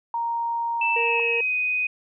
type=tone; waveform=sine; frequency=932.3 Hz; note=A#5; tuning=in tune; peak=-23 dBFS; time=0.14-1.2 s; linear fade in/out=2 ms
type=tone with pitch glide; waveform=sine; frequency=2646 to 2497 Hz; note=E7 to D#7; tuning=+6 to +6 cents; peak=-21 dBFS; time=0.81-1.87 s; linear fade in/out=5 ms; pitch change=-100 cents; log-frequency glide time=0.97-1.54 s
type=harmonic tone; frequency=466.2 Hz; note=A#4; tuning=in tune; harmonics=1 / 2 / 4 / 5 / 6; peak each=-26 / -36 / -41 / -38 / -35 dBFS; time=0.96-1.41 s; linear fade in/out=5 ms
effects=none